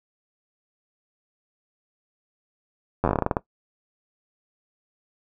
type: slowing click train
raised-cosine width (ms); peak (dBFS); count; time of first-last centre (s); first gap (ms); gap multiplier
1; -7; 13; 3.04-3.368; 10; 1.17
effects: noise-tail reverb RT60 0.1 s tail -18 dB re dry